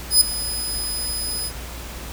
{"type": "tone with ADSR envelope", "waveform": "15% pulse", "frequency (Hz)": 5010, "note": "D#8", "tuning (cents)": 11, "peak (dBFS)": -3, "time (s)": [0.1, 1.52], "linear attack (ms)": 110, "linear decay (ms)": 6, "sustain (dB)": -16, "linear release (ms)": 60, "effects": ["added 59 Hz sine -34 dBFS peak until 2.12 s", "pink hiss -36 dBFS RMS until 2.12 s"]}